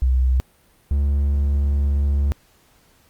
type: tone pair in turn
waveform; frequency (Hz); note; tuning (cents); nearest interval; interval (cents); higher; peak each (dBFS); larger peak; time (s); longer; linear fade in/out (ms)
sine / triangle; 63.8 / 70.75; C2 / C#2; -43 / +36; major second; 179; second; -14; neither; 0.02-0.4 / 0.91-2.32; second; 0
effects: pink hiss -57 dBFS RMS until 3.09 s + Opus 48 kbps